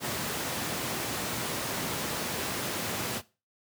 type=high-pass noise; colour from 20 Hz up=pink; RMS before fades=-33 dBFS; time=0-3.22 s; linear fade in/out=50 ms; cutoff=120 Hz; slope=12 dB/octave; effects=noise-tail reverb RT60 0.3 s tail -19 dB re dry + high-pass 60 Hz 12 dB/octave